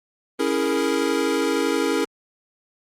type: chord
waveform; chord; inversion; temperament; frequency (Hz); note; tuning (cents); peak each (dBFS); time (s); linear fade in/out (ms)
square; A# half-diminished seventh; first; equal; 277.2 / 329.6 / 415.3 / 466.2; C#4 / E4 / G#4 / A#4; 0 / 0 / 0 / 0; -26; 0.39-2.05; 10
effects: low-pass 11000 Hz 12 dB/octave + Opus 32 kbps